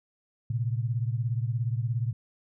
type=beating tone pair; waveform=sine; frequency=114.2 / 131.2 Hz; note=A#2 / C3; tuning=-35 / +5 cents; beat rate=17 Hz; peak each=-27 / -31 dBFS; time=0.5-2.13 s; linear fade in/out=5 ms; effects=none